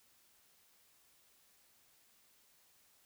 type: silence
effects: white hiss -69 dBFS RMS until 3.05 s